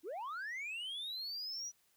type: linear sweep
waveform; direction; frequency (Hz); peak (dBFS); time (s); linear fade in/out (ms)
sine; up; 283.1 to 5910; -37; 0.03-1.72; 50
effects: tanh soft clip ceiling -39 dBFS + white hiss -73 dBFS RMS until 1.96 s